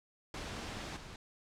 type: noise with level steps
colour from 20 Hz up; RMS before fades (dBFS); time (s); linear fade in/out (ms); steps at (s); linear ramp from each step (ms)
pink; -42 / -49; 0.34-1.16; 2; 0.96; 10
effects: low-pass 6000 Hz 12 dB/octave